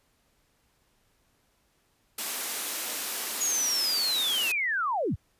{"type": "high-pass noise", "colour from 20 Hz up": "white", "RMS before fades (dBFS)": -32, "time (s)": [2.18, 4.52], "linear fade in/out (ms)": 5, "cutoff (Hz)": 210, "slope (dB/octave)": 48}
{"type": "linear sweep", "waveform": "sine", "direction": "down", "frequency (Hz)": [6830, 39.16], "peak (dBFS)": -25, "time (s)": [3.4, 5.16], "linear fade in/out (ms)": 20}
{"effects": ["pink hiss -69 dBFS RMS until 5.39 s", "resampled to 32000 Hz"]}